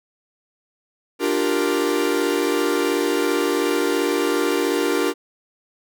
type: chord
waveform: 45% pulse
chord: G minor seventh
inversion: second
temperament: equal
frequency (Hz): 293.7 / 349.2 / 392 / 466.2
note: D4 / F4 / G4 / Bb4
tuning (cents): 0 / 0 / 0 / 0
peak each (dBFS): -24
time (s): 1.19-5.14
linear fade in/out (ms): 50
effects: none